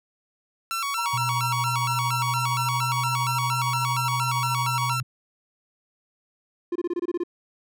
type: tone with vibrato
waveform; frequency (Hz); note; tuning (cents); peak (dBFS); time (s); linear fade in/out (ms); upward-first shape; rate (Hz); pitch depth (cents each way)
sawtooth; 1230; D#6; -20; -22; 0.71-5; 0; square; 4.3; 160
type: tone with tremolo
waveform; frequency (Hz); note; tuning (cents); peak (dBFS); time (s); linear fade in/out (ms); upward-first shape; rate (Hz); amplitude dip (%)
triangle; 948; A#5; +29; -23; 0.97-4.97; 20; sine; 13; 65
type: tone with pitch glide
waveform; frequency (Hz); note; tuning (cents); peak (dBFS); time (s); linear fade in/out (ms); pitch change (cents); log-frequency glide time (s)
sine; 122.9 to 125.77; B2 to B2; -8 to +32; -27; 1.13-5.03; 10; +40; 1.55-2.96
type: tone bursts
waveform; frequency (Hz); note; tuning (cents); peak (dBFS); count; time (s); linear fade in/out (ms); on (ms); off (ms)
triangle; 349.2; F4; 0; -21; 9; 6.72-7.236; 5; 36; 24
effects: none